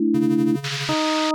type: chord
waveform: sine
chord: A suspended fourth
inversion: none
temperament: equal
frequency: 220 / 293.7 / 329.6 Hz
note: A3 / D4 / E4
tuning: 0 / 0 / 0 cents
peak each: -22 / -21 / -19 dBFS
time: 0-0.56 s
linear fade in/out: 5 ms
type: tone with tremolo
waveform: square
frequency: 140 Hz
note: C#3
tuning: 18 cents sharp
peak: -26 dBFS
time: 0.14-0.94 s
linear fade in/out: 5 ms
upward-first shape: sine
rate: 12 Hz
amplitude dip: 70%
type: band-pass noise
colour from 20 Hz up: white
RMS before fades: -28 dBFS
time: 0.64-1.31 s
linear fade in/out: 2 ms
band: 1300 to 4900 Hz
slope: 24 dB/octave
type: harmonic tone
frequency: 311.1 Hz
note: D#4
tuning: in tune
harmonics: 1 / 2 / 3 / 4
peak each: -22 / -25 / -27 / -28 dBFS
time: 0.89-1.34 s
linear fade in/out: 0 ms
effects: none